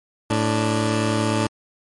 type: tone pair together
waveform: 15% pulse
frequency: 109.8 / 293.1 Hz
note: A2 / D4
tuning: -3 / -3 cents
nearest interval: octave + perfect fourth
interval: 1700 cents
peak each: -14 / -17 dBFS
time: 0.3-1.47 s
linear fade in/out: 5 ms
effects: MP3 48 kbps